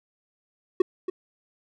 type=tone with echo; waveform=triangle; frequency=370 Hz; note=F#4; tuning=in tune; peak=-12 dBFS; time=0.8-0.82 s; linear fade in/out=5 ms; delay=280 ms; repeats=1; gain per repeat=-11 dB; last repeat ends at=1.1 s; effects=none